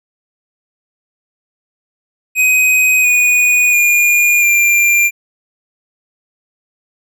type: tone with pitch steps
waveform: square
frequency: 2513 / 2468 / 2425 / 2382 Hz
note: D#7 / D#7 / D#7 / D7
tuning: +17 / -15 / -45 / +24 cents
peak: -9 dBFS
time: 2.35-5.11 s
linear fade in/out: 50 ms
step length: 690 ms
effects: none